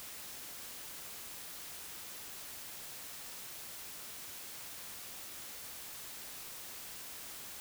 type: silence
effects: white hiss -47 dBFS RMS until 7.6 s